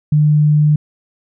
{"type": "tone", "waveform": "sine", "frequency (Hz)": 150.2, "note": "D3", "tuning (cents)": 39, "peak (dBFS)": -8, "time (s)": [0.12, 0.76], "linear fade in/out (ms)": 5, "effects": []}